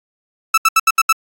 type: tone bursts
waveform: 30% pulse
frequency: 1315 Hz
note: E6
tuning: 5 cents flat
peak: -6 dBFS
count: 6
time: 0.54-1.127 s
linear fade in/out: 5 ms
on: 37 ms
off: 73 ms
effects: AAC 64 kbps